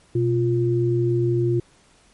sine tone pair together, 123.47 / 349.2 Hz, B2 / F4, 0 / 0 cents, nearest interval octave + tritone, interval 1800 cents, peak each -20 dBFS, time 0.15-1.6 s, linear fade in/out 5 ms, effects pink hiss -56 dBFS RMS until 2.13 s + MP3 48 kbps

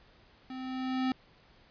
square tone with level ramp, 259 Hz, C4, 17 cents flat, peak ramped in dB -40 to -27 dBFS, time 0.5-1.12 s, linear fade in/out 2 ms, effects pink hiss -61 dBFS RMS until 1.7 s + resampled to 11025 Hz

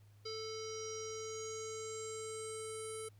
square tone with low-pass filter sweep, 440 Hz, A4, in tune, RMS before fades -44 dBFS, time 0.25-3.09 s, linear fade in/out 10 ms, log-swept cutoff 4900 to 9700 Hz, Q 8.8, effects added 103 Hz sine -59 dBFS peak until 3.19 s + pink hiss -73 dBFS RMS until 3.19 s

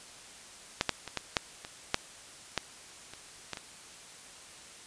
clicks, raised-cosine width 0.2 ms, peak -8 / -8 / -21 / -13 / -7 / -23 / -7 / -10 / -26 / -17 / -22 dBFS, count 11, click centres 0.811 / 0.893 / 1.077 / 1.173 / 1.368 / 1.649 / 1.944 / 2.577 / 3.136 / 3.533 / 3.572 s, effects white hiss -50 dBFS RMS until 4.86 s + resampled to 22050 Hz

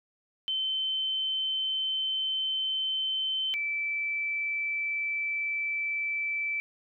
sine tone pair in turn, 3079 / 2321 Hz, G7 / D7, -32 / -21 cents, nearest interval perfect fourth, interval 489 cents, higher first, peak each -27 / -28 dBFS, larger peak first, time 0.48-3.54 / 3.54-6.6 s, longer neither, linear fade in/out 0 ms, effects none

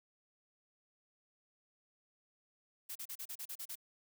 blue noise bursts, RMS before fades -44 dBFS, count 9, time 2.89-3.755 s, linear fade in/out 10 ms, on 65 ms, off 35 ms, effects none

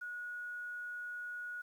sine tone with quantisation, 1455 Hz, F#6, 29 cents flat, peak -40 dBFS, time 0.01-1.62 s, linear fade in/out 10 ms, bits 11, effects none

